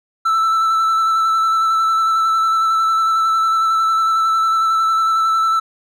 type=tone with vibrato; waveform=triangle; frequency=1324 Hz; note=E6; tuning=7 cents sharp; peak=-11 dBFS; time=0.25-5.6 s; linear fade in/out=10 ms; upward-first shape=square; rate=11 Hz; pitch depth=13 cents each way; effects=none